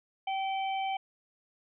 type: harmonic tone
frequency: 773 Hz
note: G5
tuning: 24 cents flat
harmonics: 1 / 3 / 4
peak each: -30 / -40 / -42 dBFS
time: 0.27-0.97 s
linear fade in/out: 5 ms
effects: none